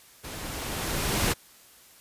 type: noise with level ramp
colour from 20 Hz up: pink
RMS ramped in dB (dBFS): -39 to -24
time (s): 0.23-1.34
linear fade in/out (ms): 20
effects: white hiss -54 dBFS RMS until 2 s + resampled to 32000 Hz